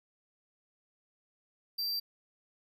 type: tone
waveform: square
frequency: 4699 Hz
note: D8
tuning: in tune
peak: -32 dBFS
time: 1.78-2 s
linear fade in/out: 10 ms
effects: 12-bit